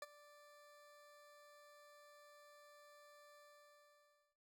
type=tone with ADSR envelope; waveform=20% pulse; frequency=587.3 Hz; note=D5; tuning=in tune; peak=-39 dBFS; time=0.02-4.37 s; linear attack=3 ms; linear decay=29 ms; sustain=-18 dB; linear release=1000 ms; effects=none